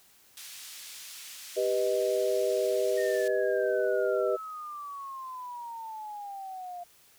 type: band-pass noise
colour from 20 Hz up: pink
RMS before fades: -45 dBFS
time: 0.37-3.28 s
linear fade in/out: 2 ms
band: 3100 to 14000 Hz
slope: 12 dB/octave
type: chord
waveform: sine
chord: G augmented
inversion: none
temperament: equal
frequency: 392 / 493.9 / 622.3 Hz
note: G4 / B4 / D#5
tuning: 0 / 0 / 0 cents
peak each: -29 dBFS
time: 1.56-4.37 s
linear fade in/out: 20 ms
type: exponential sweep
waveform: sine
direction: down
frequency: 1858 to 698.5 Hz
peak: -37 dBFS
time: 2.97-6.84 s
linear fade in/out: 10 ms
effects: white hiss -60 dBFS RMS until 7.18 s